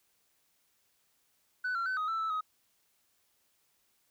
sine tone with pitch steps, 1496 / 1367 / 1518 / 1255 / 1327 / 1315 / 1262 Hz, F#6 / F6 / F#6 / D#6 / E6 / E6 / D#6, +19 / -37 / +44 / +15 / +11 / -5 / +24 cents, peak -28 dBFS, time 1.64-2.41 s, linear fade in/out 10 ms, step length 110 ms, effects tanh soft clip ceiling -29 dBFS + white hiss -73 dBFS RMS until 4.1 s

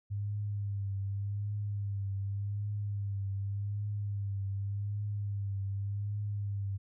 sine tone with vibrato, 100.8 Hz, G2, 49 cents sharp, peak -32 dBFS, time 0.1-6.78 s, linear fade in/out 20 ms, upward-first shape triangle, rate 0.86 Hz, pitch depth 52 cents each way, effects none

